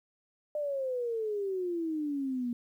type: exponential sweep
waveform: sine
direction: down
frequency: 605 to 236.6 Hz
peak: -30 dBFS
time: 0.55-2.53 s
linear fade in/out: 2 ms
effects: 11-bit